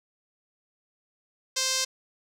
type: tone with band-pass filter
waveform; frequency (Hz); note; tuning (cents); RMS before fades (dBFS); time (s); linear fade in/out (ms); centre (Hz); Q
sawtooth; 523.3; C5; 0; -27; 1.56-1.85; 10; 5700; 2.2
effects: none